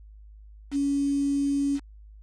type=tone with quantisation; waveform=sine; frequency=280.9 Hz; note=C#4; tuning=23 cents sharp; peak=-22 dBFS; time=0.71-1.8 s; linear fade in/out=50 ms; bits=7; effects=added 52 Hz sine -45 dBFS peak until 2.22 s + resampled to 22050 Hz